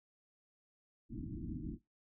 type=low-pass noise; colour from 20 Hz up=white; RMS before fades=-43 dBFS; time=1.09-1.79 s; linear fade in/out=50 ms; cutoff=330 Hz; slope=96 dB/octave; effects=noise-tail reverb RT60 0.2 s tail -20 dB re dry